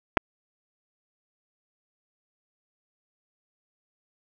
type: clicks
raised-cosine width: 0.5 ms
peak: -4 dBFS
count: 2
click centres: 0.171 / 0.174 s
effects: none